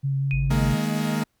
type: tone with vibrato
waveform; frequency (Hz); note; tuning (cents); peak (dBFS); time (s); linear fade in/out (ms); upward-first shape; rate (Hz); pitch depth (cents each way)
sine; 137.1; C#3; -19; -21; 0.03-0.76; 20; sine; 5.5; 13
type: tone with exponential decay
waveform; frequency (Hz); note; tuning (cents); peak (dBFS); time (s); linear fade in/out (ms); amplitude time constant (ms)
sine; 2489; D#7; 0; -26; 0.31-0.64; 0; 71
type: tone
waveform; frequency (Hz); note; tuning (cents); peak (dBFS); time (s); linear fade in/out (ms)
triangle; 51.9; G#1; 0; -23; 0.32-0.74; 20
type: chord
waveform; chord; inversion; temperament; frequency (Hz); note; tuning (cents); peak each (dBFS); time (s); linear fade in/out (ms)
40% pulse; D# suspended fourth; none; equal with one note detuned; 155.56 / 209.5 / 233.1; D#3 / G#3 / A#3; 0 / +15 / 0; -26; 0.5-1.24; 10
effects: pink hiss -71 dBFS RMS until 1.4 s